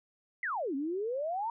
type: exponential two-way sweep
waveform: sine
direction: down then up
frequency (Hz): 2093 to 262.6 to 951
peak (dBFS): -31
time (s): 0.43-1.5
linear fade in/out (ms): 2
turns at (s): 0.75
effects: none